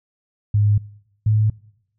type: tone pair in turn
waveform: sine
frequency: 103.83 / 107.49 Hz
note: G#2 / A2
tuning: 0 / -40 cents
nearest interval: minor second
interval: 60 cents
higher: second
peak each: -13 dBFS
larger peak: neither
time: 0.54-0.78 / 1.26-1.5 s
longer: neither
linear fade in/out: 5 ms
effects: noise-tail reverb RT60 0.8 s tail -23 dB re dry